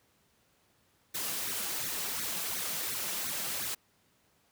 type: noise with flanger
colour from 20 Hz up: white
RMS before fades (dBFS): -35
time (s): 1.14-3.75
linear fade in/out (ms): 10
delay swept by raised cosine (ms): 0.48 to 6.08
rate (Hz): 2.8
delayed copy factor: +0.8
effects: pink hiss -69 dBFS RMS until 4.51 s + high-pass 80 Hz 12 dB/octave